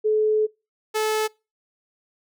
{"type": "tone pair in turn", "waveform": ["sine", "sawtooth"], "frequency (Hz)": [430, 433.2], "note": ["A4", "A4"], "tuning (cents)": [-40, -27], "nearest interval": "unison", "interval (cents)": 13, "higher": "second", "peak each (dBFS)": -17, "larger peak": "neither", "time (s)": [[0.04, 0.47], [0.94, 1.28]], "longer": "first", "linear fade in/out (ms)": 20, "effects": ["noise-tail reverb RT60 0.3 s tail -26 dB re dry"]}